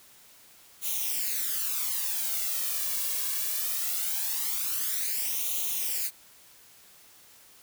blue noise with flanger, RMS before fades -30 dBFS, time 0.81-6.11 s, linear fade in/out 50 ms, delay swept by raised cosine 0.3 to 1.8 ms, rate 0.21 Hz, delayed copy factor +0.7, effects white hiss -55 dBFS RMS until 7.62 s

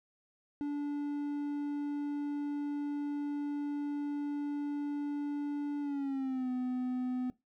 triangle tone with pitch glide, 289.8 to 252.3 Hz, D4 to B3, -23 to +37 cents, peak -30 dBFS, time 0.61-7.3 s, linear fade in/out 0 ms, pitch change -240 cents, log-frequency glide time 5.81-6.5 s, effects noise-tail reverb RT60 0.2 s tail -19 dB re dry

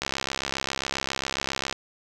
click train, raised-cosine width 0.2 ms, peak -9 dBFS, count 116, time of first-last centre 0.02-1.726 s, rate 67.4 Hz, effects none

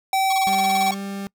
square tone, 770 Hz, G5, 31 cents flat, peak -18 dBFS, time 0.13-0.91 s, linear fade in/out 2 ms
10% pulse tone bursts, 1110 Hz, C#6, 2 cents sharp, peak -19 dBFS, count 12, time 0.3-0.944 s, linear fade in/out 5 ms, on 28 ms, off 28 ms
40% pulse tone with pitch glide, 196 to 197.71 Hz, G3 to G3, 0 to +15 cents, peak -27 dBFS, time 0.47-1.27 s, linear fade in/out 0 ms, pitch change +15 cents, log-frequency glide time 0.89-1.01 s
effects noise-tail reverb RT60 0.1 s tail -26 dB re dry

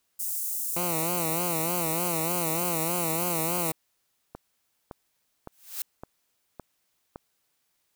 white high-pass noise, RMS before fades -31 dBFS, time 0.19-3.72 s, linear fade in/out 10 ms, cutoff 7400 Hz, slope 24 dB/octave
10% pulse tone with vibrato, 168.4 Hz, E3, 37 cents sharp, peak -20 dBFS, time 0.76-3.72 s, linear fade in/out 5 ms, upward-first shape sine, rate 3.3 Hz, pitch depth 100 cents each way
click train, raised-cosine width 1 ms, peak -24 dBFS, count 6, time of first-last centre 4.35-7.159 s, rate 1.78 Hz
blue noise with exponential growth, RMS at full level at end -29 dBFS, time 5.52-5.82 s, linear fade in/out 2 ms, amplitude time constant 64 ms
effects white hiss -74 dBFS RMS until 7.95 s

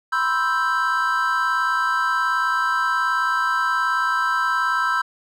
triangle chord, C major seventh, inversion third, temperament equal, 987.8 / 1046.5 / 1318.5 / 1568 Hz, B5 / C6 / E6 / G6, 0 / 0 / 0 / 0 cents, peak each -24 / -26 / -20 / -21 dBFS, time 0.12-5.02 s, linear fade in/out 10 ms, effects none

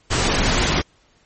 pink noise, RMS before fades -18 dBFS, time 0.1-0.82 s, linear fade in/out 20 ms, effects pink hiss -58 dBFS RMS until 1.25 s + MP3 32 kbps

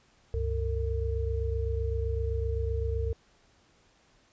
sine tone cluster, 68 / 95.8 / 453.9 Hz, C#2 / G2 / A#4, -33 / -39 / -46 cents, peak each -29 / -33 / -34 dBFS, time 0.34-3.13 s, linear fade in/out 0 ms, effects pink hiss -64 dBFS RMS until 4.32 s + resampled to 16000 Hz

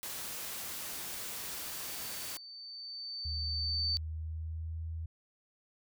white noise, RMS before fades -41 dBFS, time 0.03-2.37 s, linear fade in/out 0 ms
sine tone with exponential growth, 4559 Hz, C#8, 48 cents sharp, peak -29 dBFS, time 0.42-3.97 s, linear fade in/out 0 ms, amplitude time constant 770 ms
sine tone with pitch glide, 77.6 to 81.18 Hz, D#2 to E2, -4 to -26 cents, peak -36 dBFS, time 3.25-5.06 s, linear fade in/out 5 ms, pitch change +78 cents, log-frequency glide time 3.58-4.81 s
effects none

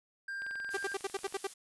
triangle tone, 1592 Hz, G6, 26 cents sharp, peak -35 dBFS, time 0.28-0.94 s, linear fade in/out 5 ms
click train, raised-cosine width 0.3 ms, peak -34 dBFS, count 22, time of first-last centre 0.42-1.37 s, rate 22.1 Hz
blue noise, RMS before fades -47 dBFS, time 0.7-1.54 s, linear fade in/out 10 ms
sawtooth tone bursts, 392 Hz, G4, in tune, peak -28 dBFS, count 8, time 0.74-1.471 s, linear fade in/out 5 ms, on 31 ms, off 69 ms
effects resampled to 24000 Hz

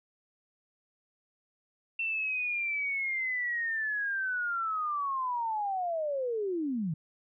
sine linear sweep, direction down, 2703 to 146.83 Hz, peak -29 dBFS, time 1.99-6.94 s, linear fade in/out 5 ms, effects none

